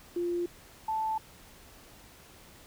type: tone pair in turn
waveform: sine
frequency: 348.3 / 877.7 Hz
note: F4 / A5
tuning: -5 / -5 cents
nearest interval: octave + major third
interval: 1600 cents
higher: second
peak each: -28 dBFS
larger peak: neither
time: 0.16-0.46 / 0.88-1.18 s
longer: neither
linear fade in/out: 5 ms
effects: pink hiss -54 dBFS RMS until 2.66 s

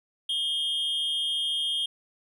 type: tone with amplitude modulation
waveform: triangle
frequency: 3227 Hz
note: G7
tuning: 50 cents sharp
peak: -21 dBFS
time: 0.29-1.86 s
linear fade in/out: 5 ms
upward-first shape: sine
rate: 294 Hz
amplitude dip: 65%
effects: none

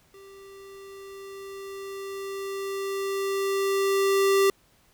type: tone with level ramp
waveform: square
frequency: 392 Hz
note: G4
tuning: in tune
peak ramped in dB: -47 to -18 dBFS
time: 0.14-4.5 s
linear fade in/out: 2 ms
effects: pink hiss -62 dBFS RMS until 4.93 s

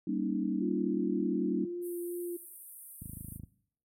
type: chord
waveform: sine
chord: Eb dominant seventh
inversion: first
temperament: just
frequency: 194.45 / 233.3 / 280 / 311.1 Hz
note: G3 / Bb3 / Db4 / Eb4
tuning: -14 / +2 / +18 / 0 cents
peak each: -35 dBFS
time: 0.07-1.65 s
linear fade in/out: 5 ms
type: tone with vibrato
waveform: sine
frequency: 349.2 Hz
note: F4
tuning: in tune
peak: -34 dBFS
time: 0.61-2.37 s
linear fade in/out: 10 ms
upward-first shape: sine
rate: 2.7 Hz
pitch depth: 10 cents each way
type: band-pass noise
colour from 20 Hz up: white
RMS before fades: -50 dBFS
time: 1.81-3.4 s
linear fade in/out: 50 ms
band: 8800 to 15000 Hz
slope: 96 dB/octave
type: click train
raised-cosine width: 5 ms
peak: -30 dBFS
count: 12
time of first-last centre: 3.02-3.435 s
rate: 26.5 Hz
effects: noise-tail reverb RT60 0.6 s tail -19 dB re dry + high-pass 60 Hz 12 dB/octave

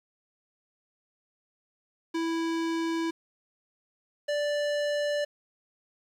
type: tone pair in turn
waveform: square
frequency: 329.6 / 586.1 Hz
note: E4 / D5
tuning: 0 / -4 cents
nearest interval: minor seventh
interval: 996 cents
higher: second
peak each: -28 / -27 dBFS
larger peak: second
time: 2.14-3.11 / 4.28-5.25 s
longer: neither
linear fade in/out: 10 ms
effects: low-pass 6000 Hz 12 dB/octave + 9-bit

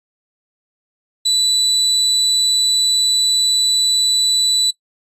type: tone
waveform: 35% pulse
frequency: 3969 Hz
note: B7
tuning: 8 cents sharp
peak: -11 dBFS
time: 1.25-4.71 s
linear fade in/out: 10 ms
effects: noise-tail reverb RT60 0.1 s tail -20 dB re dry + resampled to 32000 Hz

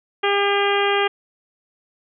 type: harmonic tone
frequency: 402.4 Hz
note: G4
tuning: 45 cents sharp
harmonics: 1 / 2 / 3 / 4 / 5 / 6 / 7 / 8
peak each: -20 / -23 / -25 / -26 / -27 / -28 / -28 / -29 dBFS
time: 0.23-1.08 s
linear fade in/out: 10 ms
effects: none

